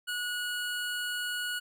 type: tone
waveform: 25% pulse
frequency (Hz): 1458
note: F#6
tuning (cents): -26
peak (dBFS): -28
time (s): 0.07-1.6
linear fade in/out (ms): 20
effects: none